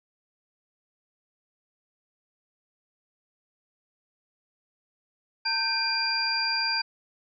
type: tone cluster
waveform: sine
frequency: 903 / 1556 / 2412 / 4762 Hz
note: A5 / G6 / D7 / D8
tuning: +45 / -13 / +46 / +23 cents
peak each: -33 / -31 / -33 / -26 dBFS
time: 5.45-6.82 s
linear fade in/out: 10 ms
effects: none